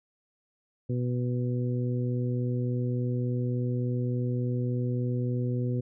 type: harmonic tone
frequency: 123.47 Hz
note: B2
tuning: in tune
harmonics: 1 / 2 / 3 / 4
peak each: -27 / -33 / -37 / -39 dBFS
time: 0.89-5.81 s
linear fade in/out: 10 ms
effects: none